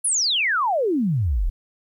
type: exponential sweep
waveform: sine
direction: down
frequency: 11000 to 34.68 Hz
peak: -18 dBFS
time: 0.04-1.5 s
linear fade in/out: 10 ms
effects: 10-bit